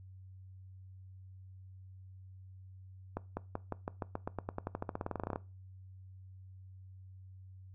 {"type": "accelerating click train", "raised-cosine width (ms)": 1, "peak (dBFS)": -22, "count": 26, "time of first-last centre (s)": [3.17, 5.359], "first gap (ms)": 200, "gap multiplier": 0.92, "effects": ["noise-tail reverb RT60 0.3 s tail -20 dB re dry", "added 94 Hz sine -50 dBFS peak until 7.74 s"]}